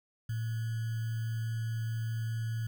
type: tone with sample-and-hold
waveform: sine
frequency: 113.1 Hz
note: A2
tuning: 48 cents sharp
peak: -31 dBFS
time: 0.29-2.67 s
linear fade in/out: 5 ms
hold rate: 1575 Hz
effects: none